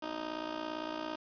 15% pulse tone with amplitude modulation, 311.1 Hz, D#4, in tune, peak -27 dBFS, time 0.02-1.16 s, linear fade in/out 10 ms, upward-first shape sine, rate 57.7 Hz, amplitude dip 80%, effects resampled to 11025 Hz + 9-bit

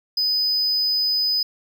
triangle tone, 5000 Hz, D#8, 8 cents sharp, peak -17 dBFS, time 0.17-1.43 s, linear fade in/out 5 ms, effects none

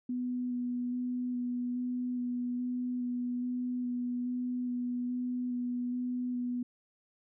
sine tone with vibrato, 246.9 Hz, B3, in tune, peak -31 dBFS, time 0.09-6.63 s, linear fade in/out 5 ms, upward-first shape square, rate 1.2 Hz, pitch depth 10 cents each way, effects none

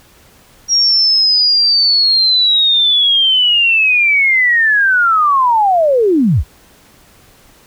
sine linear sweep, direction down, 5650 to 41.2 Hz, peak -8 dBFS, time 0.68-6.44 s, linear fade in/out 50 ms, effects pink hiss -46 dBFS RMS until 7.66 s

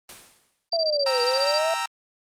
white noise with exponential decay, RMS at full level -37 dBFS, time 0.09-0.69 s, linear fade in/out 2 ms, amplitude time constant 130 ms
sine tone bursts, 4699 Hz, D8, in tune, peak -23 dBFS, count 13, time 0.72-1.584 s, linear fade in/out 5 ms, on 48 ms, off 20 ms
sine linear two-way sweep, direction down then up, 679 to 480 to 669 Hz, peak -22 dBFS, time 0.73-1.74 s, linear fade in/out 2 ms, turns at 1.22 s
sawtooth chord, E diminished, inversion first, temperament equal, 784 / 932.3 / 1318.5 Hz, G5 / Bb5 / E6, 0 / 0 / 0 cents, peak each -29 / -24 / -26 dBFS, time 1.06-1.86 s, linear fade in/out 5 ms
effects low-pass 10000 Hz 12 dB/octave + Opus 32 kbps

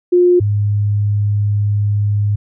sine tone pair in turn, 355.8 / 103.18 Hz, F4 / G#2, +32 / -11 cents, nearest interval octave + major sixth, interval 2143 cents, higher first, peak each -7 / -12 dBFS, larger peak first, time 0.12-0.4 / 0.4-2.36 s, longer second, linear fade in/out 10 ms, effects none

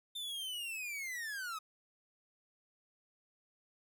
45% pulse linear sweep, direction down, 3595 to 1244.5 Hz, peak -39 dBFS, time 0.15-1.59 s, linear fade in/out 10 ms, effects none

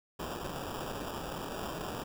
white noise with sample-and-hold, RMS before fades -39 dBFS, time 0.19-2.04 s, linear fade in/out 10 ms, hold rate 2100 Hz, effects none

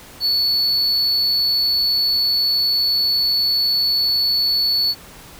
triangle tone, 4434 Hz, C#8, in tune, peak -14 dBFS, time 0.2-4.95 s, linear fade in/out 50 ms, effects pink hiss -41 dBFS RMS until 5.39 s

